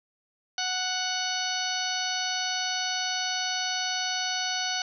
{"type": "harmonic tone", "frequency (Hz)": 740, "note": "F#5", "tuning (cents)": 0, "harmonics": [1, 2, 3, 4, 5, 6, 7, 8], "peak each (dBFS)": [-34, -34, -39, -34, -37, -33, -42, -35], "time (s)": [0.58, 4.82], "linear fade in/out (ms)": 2, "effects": []}